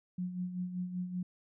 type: tone with tremolo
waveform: sine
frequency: 180.6 Hz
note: F#3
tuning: 42 cents flat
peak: -32 dBFS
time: 0.18-1.23 s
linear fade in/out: 5 ms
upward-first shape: sine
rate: 5.2 Hz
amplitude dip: 60%
effects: none